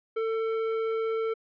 triangle tone with tanh clipping, 447.4 Hz, A4, 29 cents sharp, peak -28 dBFS, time 0.16-1.34 s, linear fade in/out 10 ms, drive 17 dB, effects low-pass 3000 Hz 12 dB/octave

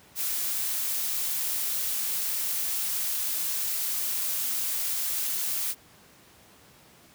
blue noise, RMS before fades -29 dBFS, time 0.15-5.75 s, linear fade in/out 50 ms, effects pink hiss -55 dBFS RMS until 7.14 s + high-pass 80 Hz 12 dB/octave

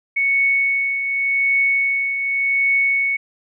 sine tone with tremolo, 2217 Hz, C#7, in tune, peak -13 dBFS, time 0.16-3.17 s, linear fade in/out 10 ms, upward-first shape triangle, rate 0.87 Hz, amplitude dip 55%, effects none

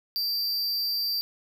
square tone with amplitude modulation, 4699 Hz, D8, in tune, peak -24 dBFS, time 0.16-1.21 s, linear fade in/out 0 ms, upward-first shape sine, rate 242 Hz, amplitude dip 45%, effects 10-bit

